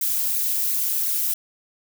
violet noise with flanger, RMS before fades -23 dBFS, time 0.01-1.34 s, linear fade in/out 5 ms, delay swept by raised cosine 0.46 to 4.36 ms, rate 2.8 Hz, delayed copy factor +0.7, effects none

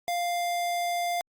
square tone, 698.5 Hz, F5, in tune, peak -27 dBFS, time 0.08-1.21 s, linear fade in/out 0 ms, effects Opus 48 kbps

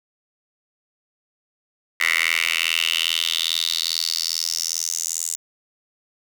10% pulse tone with high-pass filter sweep, 82.41 Hz, E2, in tune, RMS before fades -23 dBFS, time 2-5.36 s, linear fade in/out 5 ms, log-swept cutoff 2000 to 7400 Hz, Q 4.7, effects none

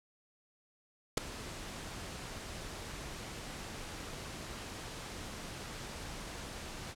pink noise with ADSR envelope, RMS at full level -25 dBFS, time 1.17-6.95 s, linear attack 7 ms, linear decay 6 ms, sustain -19 dB, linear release 43 ms, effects low-pass 9000 Hz 12 dB/octave

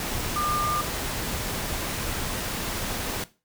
sine tone in noise, 1200 Hz, D6, 37 cents sharp, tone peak -25 dBFS, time 0.36-0.81 s, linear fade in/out 2 ms, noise pink, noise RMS -30 dBFS, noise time 0-3.24 s, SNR +2 dB, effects noise-tail reverb RT60 0.3 s tail -17 dB re dry

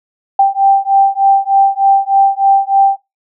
sine beating tone pair, 784 / 787.3 Hz, G5 / G5, 0 / +7 cents, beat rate 3.3 Hz, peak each -10 dBFS, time 0.39-2.97 s, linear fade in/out 5 ms, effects noise-tail reverb RT60 0.2 s tail -17 dB re dry

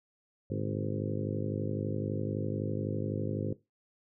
harmonic tone with a mistuned harmonic, 51.91 Hz, G#1, in tune, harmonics 2 / 3 / 4 / 5 / 6 / 7 / 8 / 9 / 10, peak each -36 / -38 / -39 / -40 / -41 / -41 / -42 / -43 / -43 dBFS, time 0.5-3.53 s, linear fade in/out 5 ms, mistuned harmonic 3, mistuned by -86 cents, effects noise-tail reverb RT60 0.2 s tail -17 dB re dry

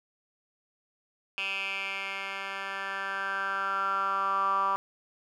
10% pulse tone with band-pass filter sweep, 195.3 Hz, G3, 6 cents flat, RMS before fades -31 dBFS, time 1.38-4.76 s, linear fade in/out 0 ms, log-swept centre 2600 to 1100 Hz, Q 7.2, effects none

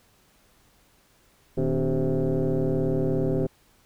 sine tone with frequency modulation, 116.54 Hz, A#2, in tune, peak -20 dBFS, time 1.57-3.47 s, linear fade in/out 10 ms, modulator 135 Hz, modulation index 3, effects tanh soft clip ceiling -17 dBFS + pink hiss -61 dBFS RMS until 3.85 s

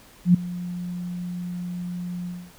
sine tone with ADSR envelope, 177.3 Hz, F3, 26 cents sharp, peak -9 dBFS, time 0.25-2.52 s, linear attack 93 ms, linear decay 6 ms, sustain -19 dB, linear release 260 ms, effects pink hiss -51 dBFS RMS until 2.58 s

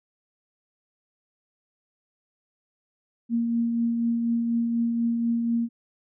sine tone with tremolo, 233.1 Hz, A#3, in tune, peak -20 dBFS, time 3.29-5.69 s, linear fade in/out 50 ms, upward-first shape triangle, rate 4.1 Hz, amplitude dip 35%, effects none

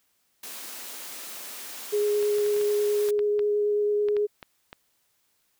white high-pass noise, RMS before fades -39 dBFS, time 0.43-3.11 s, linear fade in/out 5 ms, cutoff 210 Hz, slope 24 dB/octave
sine tone with vibrato, 415.3 Hz, G#4, in tune, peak -21 dBFS, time 1.92-4.27 s, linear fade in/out 20 ms, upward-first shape sine, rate 9.2 Hz, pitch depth 9 cents each way
clicks, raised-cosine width 0.3 ms, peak -24 dBFS, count 12, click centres 2.227 / 2.384 / 2.463 / 2.564 / 2.613 / 3.088 / 3.192 / 3.393 / 4.086 / 4.167 / 4.428 / 4.729 s
effects white hiss -70 dBFS RMS until 5.59 s

